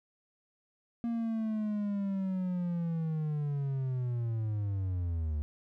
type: linear sweep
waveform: triangle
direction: down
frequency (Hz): 235.2 to 73.42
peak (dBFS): -28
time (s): 1.04-5.42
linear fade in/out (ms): 0
effects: none